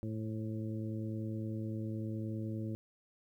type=harmonic tone with a mistuned harmonic; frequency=109.9 Hz; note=A2; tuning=2 cents flat; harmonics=1 / 2 / 3 / 4 / 5; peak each=-38 / -41 / -43 / -53 / -51 dBFS; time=0.03-2.75 s; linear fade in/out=0 ms; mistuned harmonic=5; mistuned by=-20 cents; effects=12-bit